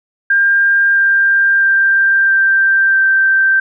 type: tone with pitch steps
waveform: sine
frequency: 1600 / 1590.8 / 1581.6 / 1572.5 / 1563.5 Hz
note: G6 / G6 / G6 / G6 / G6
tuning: +35 / +25 / +15 / +5 / -5 cents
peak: -8 dBFS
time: 0.3-3.6 s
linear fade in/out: 5 ms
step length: 660 ms
effects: none